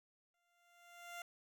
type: tone with exponential growth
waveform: 15% pulse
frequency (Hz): 695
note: F5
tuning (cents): -9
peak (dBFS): -38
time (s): 0.34-1.22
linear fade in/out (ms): 2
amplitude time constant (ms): 190
effects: none